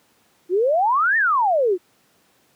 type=exponential two-way sweep; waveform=sine; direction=up then down; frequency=337.6 to 1864.7 to 337.6 Hz; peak=-15 dBFS; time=0.49-1.78 s; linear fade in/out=50 ms; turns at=1.17 s; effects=pink hiss -60 dBFS RMS until 2.55 s + high-pass 150 Hz 12 dB/octave